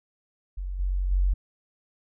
sine tone with level steps, 46.25 Hz, F#1, in tune, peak -29 / -23 / -19 dBFS, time 0.57-1.34 s, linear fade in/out 10 ms, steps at 0.79 / 1.11 s, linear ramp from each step 10 ms, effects none

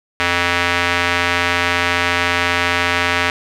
square tone with band-pass filter, 87.31 Hz, F2, in tune, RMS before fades -17 dBFS, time 0.2-3.3 s, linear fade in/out 0 ms, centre 2100 Hz, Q 1.4, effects none

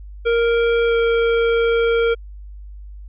square tone with pitch glide, 466.2 to 463 Hz, A#4 to A#4, 0 to -12 cents, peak -15 dBFS, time 0.25-2.15 s, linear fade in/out 20 ms, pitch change -12 cents, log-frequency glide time 0.87-0.94 s, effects added 50 Hz sine -33 dBFS peak until 3.08 s + resampled to 8000 Hz

